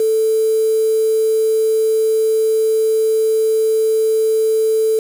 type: tone with quantisation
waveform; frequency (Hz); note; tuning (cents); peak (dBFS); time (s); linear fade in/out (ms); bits
sine; 440; A4; 0; -12; 0-4.99; 2; 5
effects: none